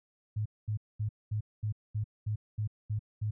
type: tone bursts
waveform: sine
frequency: 106.5 Hz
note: G#2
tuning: 44 cents sharp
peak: -29 dBFS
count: 10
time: 0.36-3.31 s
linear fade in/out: 10 ms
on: 97 ms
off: 220 ms
effects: none